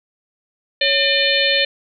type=harmonic tone with a mistuned harmonic; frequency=601 Hz; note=D5; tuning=40 cents sharp; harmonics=1 / 3 / 4 / 5 / 6 / 7; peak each=-21 / -21 / -21 / -21 / -21 / -21 dBFS; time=0.81-1.65 s; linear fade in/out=5 ms; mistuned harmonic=1; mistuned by=-130 cents; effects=none